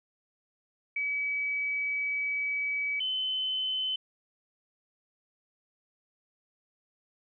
sine tone pair in turn, 2282 / 3046 Hz, C#7 / F#7, +50 / +50 cents, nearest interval perfect fourth, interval 500 cents, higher second, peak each -28 dBFS, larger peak neither, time 0.96-3 / 3-3.96 s, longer first, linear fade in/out 5 ms, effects none

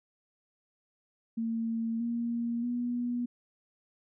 sine tone with pitch steps, 227.5 / 234.8 / 242.4 Hz, A#3 / A#3 / B3, -42 / +13 / -32 cents, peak -29 dBFS, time 1.37-3.26 s, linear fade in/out 10 ms, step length 630 ms, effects none

